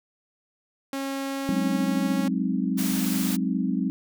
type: tone with pitch glide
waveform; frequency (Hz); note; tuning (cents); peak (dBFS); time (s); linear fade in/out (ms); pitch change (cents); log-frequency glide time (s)
sawtooth; 272.8 to 275.5; C#4 to C#4; -28 to -11; -24; 0.93-2.28; 2; +17; 1.25-2.1
type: chord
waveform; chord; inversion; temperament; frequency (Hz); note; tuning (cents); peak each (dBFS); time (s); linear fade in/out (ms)
sine; Ab dominant seventh; third; equal; 185 / 207.7 / 261.6 / 311.1; Gb3 / Ab3 / C4 / Eb4; 0 / 0 / 0 / 0; -27 / -28 / -27 / -33; 1.49-3.9; 0
type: noise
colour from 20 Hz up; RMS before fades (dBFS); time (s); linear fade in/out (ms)
white; -32; 2.77-3.37; 20
effects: none